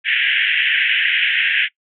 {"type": "band-pass noise", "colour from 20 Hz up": "pink", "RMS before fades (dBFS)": -17, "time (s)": [0.04, 1.69], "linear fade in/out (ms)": 50, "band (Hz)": [1600, 3200], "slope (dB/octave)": 96, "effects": ["noise-tail reverb RT60 0.1 s tail -22 dB re dry"]}